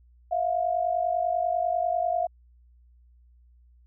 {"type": "tone pair together", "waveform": "sine", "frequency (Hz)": [659.3, 709.4], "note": ["E5", "F5"], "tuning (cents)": [0, 27], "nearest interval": "minor second", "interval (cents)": 127, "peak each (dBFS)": [-27, -25], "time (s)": [0.31, 2.27], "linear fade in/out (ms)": 10, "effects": ["added 60 Hz sine -54 dBFS peak until 3.86 s"]}